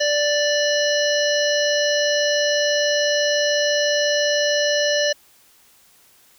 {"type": "harmonic tone", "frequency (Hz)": 587.3, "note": "D5", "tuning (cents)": 0, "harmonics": [1, 3, 5, 7, 9, 10], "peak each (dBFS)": [-19, -24, -26, -27, -29, -29], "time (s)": [0, 5.13], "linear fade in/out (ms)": 10, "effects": ["white hiss -54 dBFS RMS until 6.38 s"]}